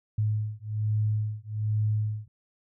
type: beating tone pair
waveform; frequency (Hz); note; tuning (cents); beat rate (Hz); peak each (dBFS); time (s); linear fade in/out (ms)
sine; 106.4 / 107.6; G#2 / A2; +42 / -38; 1.2; -28; 0.18-2.28; 5
effects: none